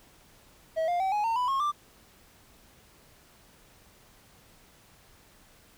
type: tone with pitch steps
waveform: triangle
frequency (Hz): 644 / 702.3 / 765.8 / 835.2 / 910.8 / 993.2 / 1083.1 / 1181.1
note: E5 / F5 / G5 / G#5 / A#5 / B5 / C#6 / D6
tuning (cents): -41 / +10 / -41 / +10 / -40 / +9 / -40 / +9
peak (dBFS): -23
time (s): 0.76-1.72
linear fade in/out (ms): 20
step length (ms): 120
effects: pink hiss -58 dBFS RMS until 5.77 s